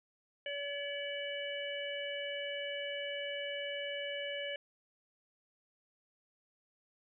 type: harmonic tone with a mistuned harmonic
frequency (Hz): 570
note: C#5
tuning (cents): +48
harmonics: 1 / 3 / 4 / 5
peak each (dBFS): -40 / -44 / -45 / -42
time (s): 0.46-4.56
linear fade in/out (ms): 2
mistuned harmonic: 5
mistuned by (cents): +66
effects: none